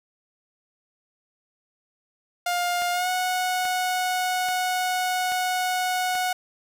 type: tone with pitch glide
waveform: sawtooth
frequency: 706 to 734.3 Hz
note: F5 to F#5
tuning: +19 to -13 cents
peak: -19 dBFS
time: 2.46-6.33 s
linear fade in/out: 5 ms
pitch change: +68 cents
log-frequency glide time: 2.92-3.09 s
type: click train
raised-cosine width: 0.3 ms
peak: -21 dBFS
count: 5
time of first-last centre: 2.82-6.153 s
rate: 1.2 Hz
effects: none